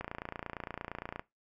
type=click train; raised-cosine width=0.5 ms; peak=-23 dBFS; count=35; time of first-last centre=0.01-1.195 s; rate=28.7 Hz; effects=noise-tail reverb RT60 0.2 s tail -19 dB re dry